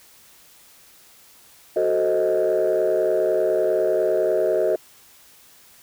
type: chord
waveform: sine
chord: F# diminished seventh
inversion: none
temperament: equal with one note detuned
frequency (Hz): 370 / 440 / 523.3 / 627.3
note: F#4 / A4 / C5 / Eb5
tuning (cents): 0 / 0 / 0 / +14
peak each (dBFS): -22 / -22 / -24 / -20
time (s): 1.76-4.76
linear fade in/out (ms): 5
effects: tanh soft clip ceiling -12 dBFS + white hiss -51 dBFS RMS until 5.82 s